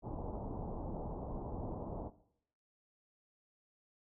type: low-pass noise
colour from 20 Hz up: pink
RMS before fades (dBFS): -42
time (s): 0.02-2.11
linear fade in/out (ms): 50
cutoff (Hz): 950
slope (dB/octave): 48
effects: noise-tail reverb RT60 0.7 s tail -17 dB re dry